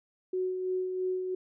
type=tone with tremolo; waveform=sine; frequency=370 Hz; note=F#4; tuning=in tune; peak=-27 dBFS; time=0.33-1.35 s; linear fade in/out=5 ms; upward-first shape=sine; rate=3 Hz; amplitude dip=40%; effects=none

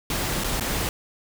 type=noise with dropouts; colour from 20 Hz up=pink; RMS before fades=-26 dBFS; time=0.1-0.89 s; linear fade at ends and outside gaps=2 ms; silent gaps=0.438-0.443 / 0.598-0.608 s; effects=none

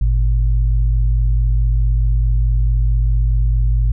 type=tone pair together; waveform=sine; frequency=51.91 / 116.54 Hz; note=G#1 / A#2; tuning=0 / 0 cents; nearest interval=octave + major second; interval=1400 cents; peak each=-12 / -20 dBFS; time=0.01-3.92 s; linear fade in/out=5 ms; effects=none

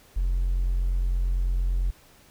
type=tone with hard clipping; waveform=triangle; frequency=44.4 Hz; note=F1; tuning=29 cents sharp; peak=-21 dBFS; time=0.16-1.91 s; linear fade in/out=10 ms; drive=2 dB; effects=pink hiss -55 dBFS RMS until 2.3 s

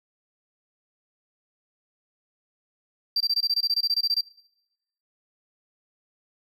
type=tone bursts; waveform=triangle; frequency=4699 Hz; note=D8; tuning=in tune; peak=-18 dBFS; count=16; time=3.16-4.21 s; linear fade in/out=5 ms; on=45 ms; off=22 ms; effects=noise-tail reverb RT60 0.9 s tail -25 dB re dry + tanh soft clip ceiling -15 dBFS

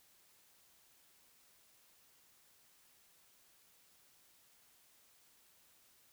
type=silence; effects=white hiss -68 dBFS RMS until 6.12 s

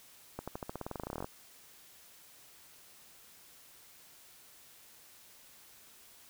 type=accelerating click train; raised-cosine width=1 ms; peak=-24 dBFS; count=20; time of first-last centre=0.39-1.245 s; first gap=86 ms; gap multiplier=0.92; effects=white hiss -58 dBFS RMS until 6.29 s

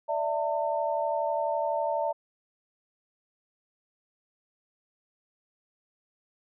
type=chord; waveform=sine; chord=D suspended second; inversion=none; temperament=equal with one note detuned; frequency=587.3 / 659.3 / 902.7 Hz; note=D5 / E5 / A5; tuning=0 / 0 / +44 cents; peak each=-30 dBFS; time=0.08-2.13 s; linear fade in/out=20 ms; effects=none

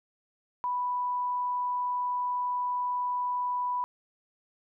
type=tone; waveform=sine; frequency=987.8 Hz; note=B5; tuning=in tune; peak=-27 dBFS; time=0.64-3.84 s; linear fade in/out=0 ms; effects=none

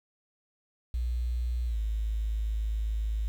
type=tone with pitch glide; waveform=sine; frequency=60 to 53.76 Hz; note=B1 to A1; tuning=-49 to -39 cents; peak=-27 dBFS; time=0.94-3.28 s; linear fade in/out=0 ms; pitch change=-190 cents; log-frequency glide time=1.66-1.78 s; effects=9-bit

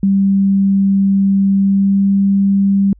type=tone with pitch glide; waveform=sine; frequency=196 to 197.25 Hz; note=G3 to G3; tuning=0 to +11 cents; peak=-9 dBFS; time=0.03-2.93 s; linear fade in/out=2 ms; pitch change=+11 cents; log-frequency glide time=1.54-2.08 s; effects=added 50 Hz sine -42 dBFS peak until 2.99 s

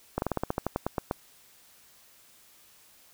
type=slowing click train; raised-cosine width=1 ms; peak=-13 dBFS; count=13; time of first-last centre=0.18-1.111 s; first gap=41 ms; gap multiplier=1.11; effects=white hiss -58 dBFS RMS until 3.13 s

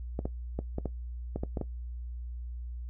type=clicks; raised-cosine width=2 ms; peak=-19 dBFS; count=9; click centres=0.191 / 0.255 / 0.59 / 0.784 / 0.857 / 1.36 / 1.435 / 1.572 / 1.613 s; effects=noise-tail reverb RT60 0.1 s tail -17 dB re dry + added 60 Hz sine -36 dBFS peak until 2.89 s

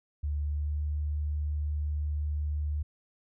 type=tone with pitch glide; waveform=sine; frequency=73.42 to 74.53 Hz; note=D2 to D2; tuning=0 to +26 cents; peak=-28 dBFS; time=0.23-2.83 s; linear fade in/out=10 ms; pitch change=+26 cents; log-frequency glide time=0.42-0.79 s; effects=none

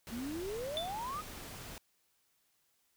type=noise; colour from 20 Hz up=pink; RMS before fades=-47 dBFS; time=0.07-1.78 s; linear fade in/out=0 ms
type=exponential sweep; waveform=sine; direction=up; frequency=220 to 1288 Hz; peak=-37 dBFS; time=0.11-1.22 s; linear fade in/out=20 ms
type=tone with exponential decay; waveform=triangle; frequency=3520 Hz; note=A7; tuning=in tune; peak=-30 dBFS; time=0.77-0.97 s; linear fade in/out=0 ms; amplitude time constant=42 ms
effects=white hiss -75 dBFS RMS until 2.96 s

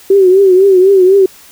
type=tone with vibrato; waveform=sine; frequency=380.4 Hz; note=F#4; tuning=48 cents sharp; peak=-3 dBFS; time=0.1-1.26 s; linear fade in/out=5 ms; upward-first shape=triangle; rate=4 Hz; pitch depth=100 cents each way; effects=white hiss -39 dBFS RMS until 1.51 s

